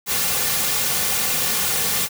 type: noise with comb filter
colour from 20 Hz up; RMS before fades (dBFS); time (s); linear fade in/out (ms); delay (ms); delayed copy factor
white; -21; 0.06-2.09; 50; 3.1; -0.65
effects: none